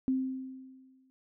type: tone with exponential decay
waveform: sine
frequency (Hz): 261.6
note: C4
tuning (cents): 0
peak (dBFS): -24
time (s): 0.08-1.1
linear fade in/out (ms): 0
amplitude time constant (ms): 220
effects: none